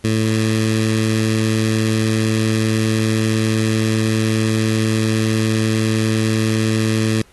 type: tone with notch filter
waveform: 15% pulse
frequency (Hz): 110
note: A2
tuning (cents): 0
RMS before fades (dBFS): -17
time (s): 0.04-7.22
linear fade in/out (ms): 5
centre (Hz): 880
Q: 0.72
effects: pink hiss -51 dBFS RMS until 7.32 s + AAC 32 kbps